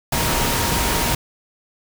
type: tone in noise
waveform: sine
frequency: 937 Hz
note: A#5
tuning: 9 cents sharp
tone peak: -28 dBFS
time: 0.12-1.15 s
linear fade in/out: 5 ms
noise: pink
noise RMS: -20 dBFS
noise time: 0.12-1.15 s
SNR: -11 dB
effects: none